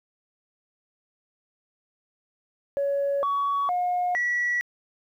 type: tone with pitch steps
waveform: sine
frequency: 561 / 1126 / 717 / 1940 Hz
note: C#5 / C#6 / F5 / B6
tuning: +21 / +27 / +45 / -31 cents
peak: -21 dBFS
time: 2.77-4.61 s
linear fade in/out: 0 ms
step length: 460 ms
effects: tanh soft clip ceiling -19 dBFS + 10-bit